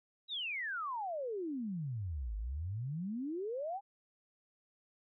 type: exponential two-way sweep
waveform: sine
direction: down then up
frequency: 3951 to 49.54 to 829 Hz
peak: -36 dBFS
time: 0.28-3.81 s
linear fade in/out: 50 ms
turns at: 2.36 s
effects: none